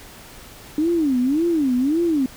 sine tone with vibrato, 291.5 Hz, D4, 13 cents flat, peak -16 dBFS, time 0.78-2.26 s, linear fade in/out 2 ms, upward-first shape sine, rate 1.8 Hz, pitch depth 290 cents each way, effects pink hiss -42 dBFS RMS until 2.36 s

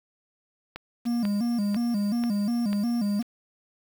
click train, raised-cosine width 0.3 ms, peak -20 dBFS, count 5, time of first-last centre 0.76-2.73 s, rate 2.03 Hz
triangle tone with vibrato, 220 Hz, A3, in tune, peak -21 dBFS, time 1.05-3.23 s, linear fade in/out 20 ms, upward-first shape square, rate 2.8 Hz, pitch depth 130 cents each way
effects 7-bit

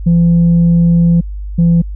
sine tone pair in turn, 170 / 169.37 Hz, F3 / E3, -46 / +47 cents, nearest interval unison, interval 7 cents, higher first, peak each -4 dBFS, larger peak neither, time 0.06-1.21 / 1.58-1.82 s, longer first, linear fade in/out 10 ms, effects tanh soft clip ceiling -4 dBFS + added 50 Hz sine -20 dBFS peak until 1.95 s

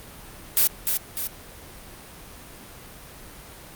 blue noise with echo, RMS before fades -18 dBFS, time 0.57-0.67 s, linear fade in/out 0 ms, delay 300 ms, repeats 2, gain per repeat -5 dB, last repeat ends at 1.27 s, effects pink hiss -43 dBFS RMS until 3.75 s + Opus 32 kbps

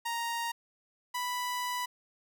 sawtooth tone pair in turn, 933 / 988.5 Hz, A#5 / B5, +1 / +1 cents, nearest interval minor second, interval 100 cents, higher second, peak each -28 dBFS, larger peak neither, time 0.05-0.52 / 1.14-1.86 s, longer second, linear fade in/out 10 ms, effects none

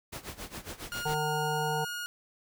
pink noise with tremolo, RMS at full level -39 dBFS, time 0.12-1.15 s, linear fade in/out 10 ms, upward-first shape sine, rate 7.3 Hz, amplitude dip 85%
sawtooth tone with pitch glide, 1424 to 1435.6 Hz, F6 to F6, +33 to +47 cents, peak -31 dBFS, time 0.92-2.06 s, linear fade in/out 0 ms, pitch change +14 cents, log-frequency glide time 1.18-1.9 s
harmonic tone, 151.9 Hz, D#3, 41 cents flat, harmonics 1 / 3 / 5 / 6, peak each -34 / -34 / -34 / -34 dBFS, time 1.05-1.85 s, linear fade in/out 10 ms
effects none

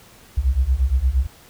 sine beating tone pair, 60.5 / 69.1 Hz, B1 / C#2, -35 / -5 cents, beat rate 8.6 Hz, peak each -19 / -18 dBFS, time 0.37-1.27 s, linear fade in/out 10 ms, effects pink hiss -48 dBFS RMS until 1.49 s

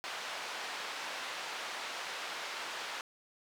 pink band-pass noise, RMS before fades -41 dBFS, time 0.04-3.01 s, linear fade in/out 0 ms, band 810 to 4600 Hz, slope 12 dB/octave, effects none

